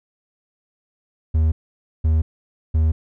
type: tone bursts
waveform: triangle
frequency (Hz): 79.2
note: D#2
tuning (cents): +31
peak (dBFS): -12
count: 3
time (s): 1.34-2.92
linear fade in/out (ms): 10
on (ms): 180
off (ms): 520
effects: none